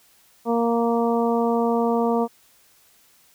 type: harmonic tone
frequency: 233.1 Hz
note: A#3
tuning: in tune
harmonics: 1 / 2 / 3 / 4 / 5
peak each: -22 / -22 / -26 / -28 / -32 dBFS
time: 0.45-2.28 s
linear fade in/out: 50 ms
effects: white hiss -57 dBFS RMS until 3.34 s